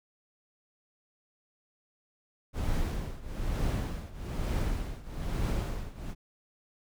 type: noise with tremolo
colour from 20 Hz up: brown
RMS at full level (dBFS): -28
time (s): 2.53-6.15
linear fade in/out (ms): 50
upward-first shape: triangle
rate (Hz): 1.1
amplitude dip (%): 90
effects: none